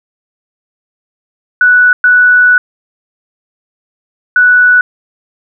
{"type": "tone bursts at uneven times", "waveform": "sine", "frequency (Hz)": 1479, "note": "F#6", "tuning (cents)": -1, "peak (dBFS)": -3, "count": 3, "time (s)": [[1.61, 1.93], [2.04, 2.58], [4.36, 4.81]], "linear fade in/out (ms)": 2, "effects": []}